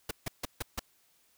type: noise bursts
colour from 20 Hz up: pink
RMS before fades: -34 dBFS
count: 5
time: 0.09-0.795 s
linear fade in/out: 5 ms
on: 21 ms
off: 150 ms
effects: white hiss -68 dBFS RMS until 1.37 s